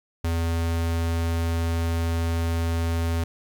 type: tone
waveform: square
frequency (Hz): 83.3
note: E2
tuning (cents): +19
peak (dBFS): -23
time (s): 0.24-3.24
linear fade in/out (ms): 5
effects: 10-bit